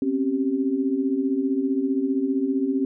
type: tone cluster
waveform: sine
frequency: 257.3 / 272.6 / 387.4 Hz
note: C4 / C#4 / G4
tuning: -29 / -29 / -20 cents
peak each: -27 / -22 / -28 dBFS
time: 0.02-2.85 s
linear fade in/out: 2 ms
effects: none